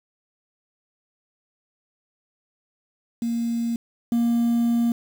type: tone pair in turn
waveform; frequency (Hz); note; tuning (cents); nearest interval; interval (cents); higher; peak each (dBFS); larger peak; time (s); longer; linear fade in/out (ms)
sine; 233.1 / 234.9; A#3 / A#3; 0 / +13; unison; 13; second; -21 / -15; second; 3.22-3.76 / 4.12-4.92; second; 2
effects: tanh soft clip ceiling -17 dBFS + 7-bit